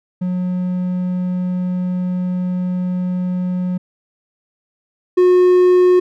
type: tone pair in turn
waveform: triangle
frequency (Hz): 181.2 / 362.4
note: F#3 / F#4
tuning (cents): -36 / -36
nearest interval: octave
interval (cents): 1200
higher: second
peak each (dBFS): -15 / -6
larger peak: second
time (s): 0.21-3.78 / 5.17-6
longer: first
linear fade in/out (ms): 10
effects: none